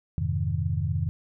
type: chord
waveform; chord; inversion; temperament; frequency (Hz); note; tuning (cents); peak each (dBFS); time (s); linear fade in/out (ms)
sine; F minor seventh; none; equal; 87.31 / 103.83 / 130.81 / 155.56; F2 / Ab2 / C3 / Eb3; 0 / 0 / 0 / 0; -28 / -30 / -31 / -30; 0.18-1.09; 0
effects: none